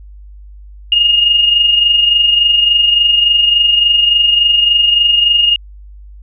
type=tone with amplitude modulation; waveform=sine; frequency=2847 Hz; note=F7; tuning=33 cents sharp; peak=-5 dBFS; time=0.92-5.56 s; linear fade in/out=2 ms; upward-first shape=sine; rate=23.5 Hz; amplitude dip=50%; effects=added 50 Hz sine -32 dBFS peak until 6.22 s